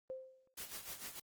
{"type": "tone with exponential decay", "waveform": "sine", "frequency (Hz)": 522, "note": "C5", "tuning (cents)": -4, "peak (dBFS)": -39, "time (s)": [0.1, 0.54], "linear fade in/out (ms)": 0, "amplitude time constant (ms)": 95}
{"type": "noise with tremolo", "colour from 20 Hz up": "white", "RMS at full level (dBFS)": -45, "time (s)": [0.57, 1.2], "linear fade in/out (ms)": 10, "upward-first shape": "sine", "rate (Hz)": 6.7, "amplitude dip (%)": 70}
{"effects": ["Opus 24 kbps"]}